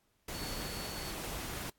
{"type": "tone in noise", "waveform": "sine", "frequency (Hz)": 4435, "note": "C#8", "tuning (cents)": 0, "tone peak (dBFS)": -46, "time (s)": [0.34, 1.11], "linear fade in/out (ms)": 5, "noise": "pink", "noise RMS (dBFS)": -41, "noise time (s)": [0.28, 1.7], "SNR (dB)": -8, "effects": ["pink hiss -75 dBFS RMS until 1.78 s", "AAC 64 kbps"]}